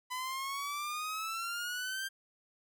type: exponential sweep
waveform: sawtooth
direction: up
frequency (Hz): 1000 to 1589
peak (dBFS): -32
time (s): 0.1-2.09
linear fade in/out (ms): 20
effects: none